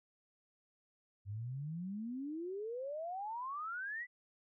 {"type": "exponential sweep", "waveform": "sine", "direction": "up", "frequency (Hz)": [96.3, 2017], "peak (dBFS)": -39, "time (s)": [1.25, 4.07], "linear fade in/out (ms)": 50, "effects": []}